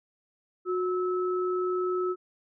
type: tone pair together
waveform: sine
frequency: 364.5 / 1300.2 Hz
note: F#4 / E6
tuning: -26 / -24 cents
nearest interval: octave + minor seventh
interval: 2202 cents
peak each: -26 / -33 dBFS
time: 0.65-2.16 s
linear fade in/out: 50 ms
effects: none